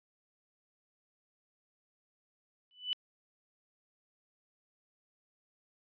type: tone with exponential growth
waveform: sine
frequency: 2986 Hz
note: F#7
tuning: 15 cents sharp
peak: -27 dBFS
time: 2.71-2.93 s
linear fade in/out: 0 ms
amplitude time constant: 46 ms
effects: resampled to 11025 Hz